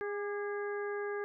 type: harmonic tone with a mistuned harmonic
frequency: 410 Hz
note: G#4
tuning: 22 cents flat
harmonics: 1 / 2 / 3 / 4 / 5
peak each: -35 / -46 / -46 / -43 / -52 dBFS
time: 0.01-1.24 s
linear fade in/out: 0 ms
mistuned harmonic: 3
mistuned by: -42 cents
effects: none